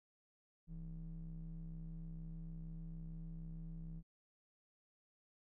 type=ring-modulated tone; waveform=triangle; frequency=65.41 Hz; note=C2; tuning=in tune; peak=-40 dBFS; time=0.67-4.03 s; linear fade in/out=50 ms; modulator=98.7 Hz; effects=none